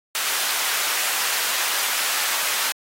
pink high-pass noise, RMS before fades -24 dBFS, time 0.15-2.72 s, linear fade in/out 0 ms, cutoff 1200 Hz, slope 12 dB/octave, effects AAC 48 kbps

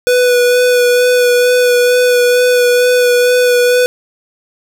square tone with vibrato, 492.9 Hz, B4, 3 cents flat, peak -8 dBFS, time 0.07-3.86 s, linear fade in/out 0 ms, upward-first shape sine, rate 2.2 Hz, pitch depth 15 cents each way, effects none

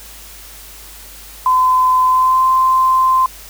sine tone with pitch glide, 1021 to 1039.4 Hz, C6 to C6, -43 to -12 cents, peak -9 dBFS, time 1.46-3.26 s, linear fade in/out 2 ms, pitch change +31 cents, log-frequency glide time 2.07-2.44 s, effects added 50 Hz sine -40 dBFS peak until 3.49 s + white hiss -37 dBFS RMS until 3.49 s

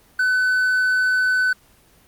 triangle tone, 1507 Hz, F#6, 31 cents sharp, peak -14 dBFS, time 0.19-1.53 s, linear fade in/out 5 ms, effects pink hiss -54 dBFS RMS until 2.07 s + Opus 24 kbps

